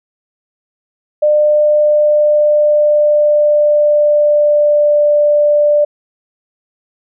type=tone with pitch glide; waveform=sine; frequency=600 to 590.7 Hz; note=D5 to D5; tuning=+37 to +10 cents; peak=-7 dBFS; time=1.22-5.85 s; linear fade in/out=10 ms; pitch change=-27 cents; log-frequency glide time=1.37-5.03 s; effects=none